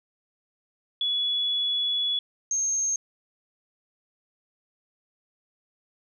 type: tone pair in turn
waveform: sine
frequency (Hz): 3398 / 6415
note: G#7 / G8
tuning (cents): +39 / +39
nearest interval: major seventh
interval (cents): 1100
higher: second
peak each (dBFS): -23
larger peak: neither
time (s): 1.01-2.19 / 2.51-2.96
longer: first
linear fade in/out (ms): 2
effects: none